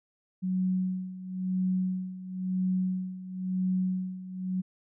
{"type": "tone with tremolo", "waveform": "sine", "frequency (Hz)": 185.3, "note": "F#3", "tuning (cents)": 3, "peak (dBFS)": -24, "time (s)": [0.42, 4.62], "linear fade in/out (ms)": 20, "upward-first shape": "sine", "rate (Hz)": 0.98, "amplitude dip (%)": 80, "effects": []}